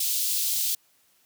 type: high-pass noise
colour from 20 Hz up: white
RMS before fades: -26 dBFS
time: 0-0.75 s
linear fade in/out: 5 ms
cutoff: 3300 Hz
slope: 24 dB/octave
effects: white hiss -64 dBFS RMS until 1.25 s + high-pass 80 Hz 12 dB/octave